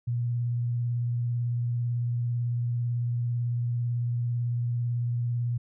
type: tone with vibrato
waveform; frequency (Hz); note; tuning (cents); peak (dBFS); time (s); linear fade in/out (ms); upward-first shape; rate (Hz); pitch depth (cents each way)
sine; 120; B2; -49; -25; 0.07-5.58; 10; sine; 18; 20
effects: none